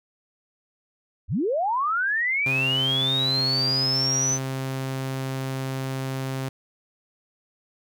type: linear sweep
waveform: sine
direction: up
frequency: 52.4 to 6150 Hz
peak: -21 dBFS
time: 1.28-4.39 s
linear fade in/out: 50 ms
type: tone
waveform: sawtooth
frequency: 132.9 Hz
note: C3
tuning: 27 cents sharp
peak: -23 dBFS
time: 2.46-6.49 s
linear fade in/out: 5 ms
effects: none